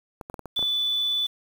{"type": "clicks", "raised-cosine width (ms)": 1, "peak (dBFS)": -22, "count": 7, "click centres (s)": [0.212, 0.299, 0.342, 0.393, 0.457, 0.592, 0.627]}
{"type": "tone", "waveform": "sine", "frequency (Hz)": 3482, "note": "A7", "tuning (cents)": -19, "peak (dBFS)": -22, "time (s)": [0.56, 1.27], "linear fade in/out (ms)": 10}
{"effects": ["7-bit"]}